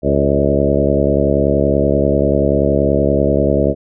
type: harmonic tone with a mistuned harmonic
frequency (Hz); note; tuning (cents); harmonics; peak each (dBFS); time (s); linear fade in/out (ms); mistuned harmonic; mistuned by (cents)
70.4; C#2; +27; 1 / 2 / 3 / 4 / 5 / 6 / 7 / 8 / 9; -20 / -20 / -20 / -20 / -20 / -20 / -20 / -20 / -20; 0.02-3.75; 50; 8; +21
effects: none